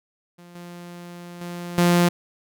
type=tone with level steps; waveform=sawtooth; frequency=174.5 Hz; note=F3; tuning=1 cent flat; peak=-40 / -33 / -27 / -11 dBFS; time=0.38-2.09 s; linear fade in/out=10 ms; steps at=0.55 / 1.41 / 1.78 s; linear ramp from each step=2 ms; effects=none